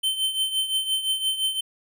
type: tone with tremolo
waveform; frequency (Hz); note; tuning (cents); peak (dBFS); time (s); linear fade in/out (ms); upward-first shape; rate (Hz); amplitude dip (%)
square; 3089; G7; -26; -20; 0.03-1.61; 10; triangle; 5.8; 75
effects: none